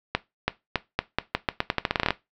accelerating click train, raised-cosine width 0.3 ms, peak -5 dBFS, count 18, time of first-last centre 0.15-2.106 s, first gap 330 ms, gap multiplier 0.84, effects noise-tail reverb RT60 0.2 s tail -17 dB re dry + low-pass 5000 Hz 12 dB/octave

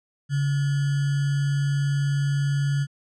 sine tone with sample-and-hold, 140.8 Hz, C#3, 27 cents sharp, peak -20 dBFS, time 0.29-2.87 s, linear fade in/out 50 ms, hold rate 1575 Hz, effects resampled to 22050 Hz

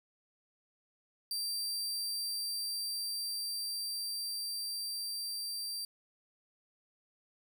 sawtooth tone with level ramp, 4699 Hz, D8, in tune, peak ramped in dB -31 to -34 dBFS, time 1.31-5.85 s, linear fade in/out 2 ms, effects none

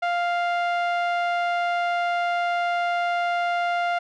sawtooth tone with low-pass filter, 698.5 Hz, F5, in tune, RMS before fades -24 dBFS, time 0.02-3.99 s, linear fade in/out 10 ms, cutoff 2300 Hz, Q 0.8, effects none

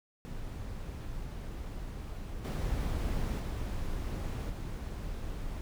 brown noise with level steps, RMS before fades -40 / -32 / -35 / -38 dBFS, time 0.25-5.61 s, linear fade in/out 0 ms, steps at 2.44 / 3.39 / 4.49 s, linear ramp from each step 10 ms, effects none

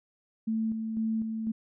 sine tone with tremolo, 222 Hz, A3, 16 cents sharp, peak -26 dBFS, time 0.47-1.52 s, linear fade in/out 10 ms, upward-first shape square, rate 2 Hz, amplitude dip 40%, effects none

